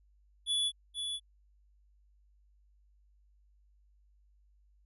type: tone with echo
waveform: square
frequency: 3425 Hz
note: A7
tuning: 47 cents flat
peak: -29 dBFS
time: 0.46-0.72 s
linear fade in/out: 50 ms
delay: 480 ms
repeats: 1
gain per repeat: -6 dB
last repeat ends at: 1.2 s
effects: added 50 Hz sine -63 dBFS peak until 4.85 s + resampled to 32000 Hz